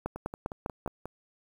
two click trains, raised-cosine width 1 ms, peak -17 / -24 dBFS, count 5 / 6, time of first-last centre 0.06-0.862 / 0.16-1.056 s, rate 4.99 / 5.58 Hz, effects 8-bit

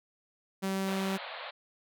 sawtooth tone, 192.6 Hz, G3, 30 cents flat, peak -26 dBFS, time 0.62-1.18 s, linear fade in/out 20 ms
pink band-pass noise, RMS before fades -42 dBFS, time 0.87-1.51 s, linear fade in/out 10 ms, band 500 to 4300 Hz, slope 96 dB/octave
effects none

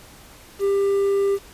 triangle tone with quantisation, 396.8 Hz, G4, 21 cents sharp, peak -15 dBFS, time 0.59-1.39 s, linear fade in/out 50 ms, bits 7, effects pink hiss -46 dBFS RMS until 1.53 s + resampled to 32000 Hz

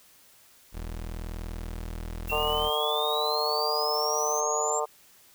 30% pulse tone, 40.54 Hz, E1, 28 cents flat, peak -31 dBFS, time 0.72-2.71 s, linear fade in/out 50 ms
violet noise, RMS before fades -42 dBFS, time 2.27-4.41 s, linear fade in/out 10 ms
sine exponential sweep, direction up, 2703 to 7459 Hz, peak -29 dBFS, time 2.29-4.8 s, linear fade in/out 10 ms
harmonic tone, 150.6 Hz, D3, 44 cents sharp, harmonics 3 / 4 / 5 / 6 / 7 / 8, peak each -31 / -32 / -33 / -34 / -34 / -35 dBFS, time 2.31-4.86 s, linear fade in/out 20 ms
effects white hiss -57 dBFS RMS until 5.34 s

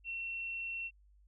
sine tone, 2715 Hz, F7, 50 cents flat, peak -37 dBFS, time 0.04-0.91 s, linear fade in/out 50 ms, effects added 50 Hz sine -61 dBFS peak until 1.27 s

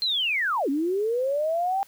sine linear two-way sweep, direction down then up, 4212 to 265 to 798 Hz, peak -22 dBFS, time 0.02-1.83 s, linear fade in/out 0 ms, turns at 0.69 s, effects white hiss -55 dBFS RMS until 1.87 s

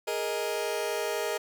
sawtooth chord, Ab suspended second, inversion none, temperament just, 415.3 / 467.2 / 623 Hz, Ab4 / Bb4 / Eb5, 0 / +4 / +2 cents, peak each -29 dBFS, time 0.07-1.38 s, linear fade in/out 10 ms, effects none

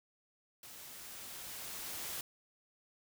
white noise with level ramp, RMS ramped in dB -52 to -41 dBFS, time 0.63-2.21 s, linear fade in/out 2 ms, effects none

